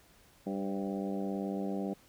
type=harmonic tone with a mistuned harmonic; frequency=98 Hz; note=G2; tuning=in tune; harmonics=2 / 3 / 4 / 5 / 6 / 7 / 8; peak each=-35 / -39 / -41 / -43 / -45 / -46 / -47 dBFS; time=0.46-1.94 s; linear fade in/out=10 ms; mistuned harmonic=5; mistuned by=+37 cents; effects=pink hiss -62 dBFS RMS until 2.08 s